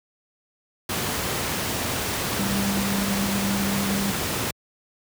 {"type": "tone in noise", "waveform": "sine", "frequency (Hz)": 198, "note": "G3", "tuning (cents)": 18, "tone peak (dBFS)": -24, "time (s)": [2.39, 4.11], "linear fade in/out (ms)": 5, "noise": "pink", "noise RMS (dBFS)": -26, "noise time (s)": [0.89, 4.51], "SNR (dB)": -1, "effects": ["high-pass 80 Hz 12 dB/octave"]}